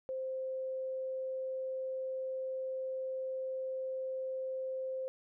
sine tone, 523 Hz, C5, 1 cent flat, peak -35 dBFS, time 0.09-5.08 s, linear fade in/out 0 ms, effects none

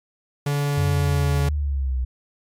45% pulse tone with pitch glide, 143.5 to 141.69 Hz, D3 to C#3, -40 to +38 cents, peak -20 dBFS, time 0.46-1.49 s, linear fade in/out 5 ms, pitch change -22 cents, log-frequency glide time 0.67-1.35 s
sine linear sweep, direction down, 92.8 to 61.74 Hz, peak -20 dBFS, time 0.77-2.05 s, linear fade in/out 10 ms
effects MP3 96 kbps

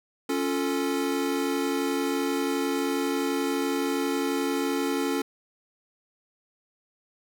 square chord, Db augmented, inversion none, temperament equal, 277.2 / 349.2 / 440 Hz, Db4 / F4 / A4, 0 / 0 / 0 cents, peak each -28 / -32 / -31 dBFS, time 0.29-5.22 s, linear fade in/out 5 ms, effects none

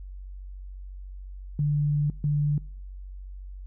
sine tone bursts at uneven times, 146.83 Hz, D3, in tune, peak -21 dBFS, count 2, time 1.59-2.1 / 2.24-2.58 s, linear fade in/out 2 ms, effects noise-tail reverb RT60 0.5 s tail -23 dB re dry + added 47 Hz sine -37 dBFS peak until 3.66 s

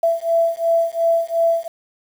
sine beating tone pair, 666 / 668.8 Hz, E5 / E5, +18 / +25 cents, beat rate 2.8 Hz, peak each -18 dBFS, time 0.03-1.68 s, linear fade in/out 5 ms, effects 7-bit

